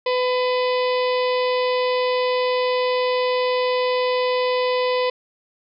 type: harmonic tone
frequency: 502 Hz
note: B4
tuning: 28 cents sharp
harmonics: 1 / 2 / 4 / 5 / 6 / 7 / 8 / 9 / 10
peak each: -19 / -25 / -31 / -33 / -35 / -36 / -37 / -38 / -39 dBFS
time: 0.06-5.1 s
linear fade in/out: 5 ms
effects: none